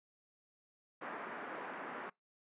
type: band-pass noise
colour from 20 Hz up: white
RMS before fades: -45 dBFS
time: 1.01-2.1 s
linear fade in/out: 10 ms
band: 210 to 1700 Hz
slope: 24 dB/octave
effects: noise-tail reverb RT60 0.2 s tail -26 dB re dry + resampled to 8000 Hz